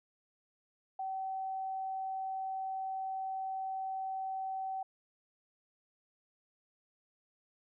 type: tone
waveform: sine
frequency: 765 Hz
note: G5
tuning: 42 cents flat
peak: -35 dBFS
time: 0.99-4.83 s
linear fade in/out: 5 ms
effects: none